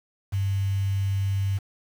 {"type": "tone with quantisation", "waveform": "sine", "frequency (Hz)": 98, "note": "G2", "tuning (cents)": 0, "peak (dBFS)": -22, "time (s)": [0.32, 1.59], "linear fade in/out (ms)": 20, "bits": 7, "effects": []}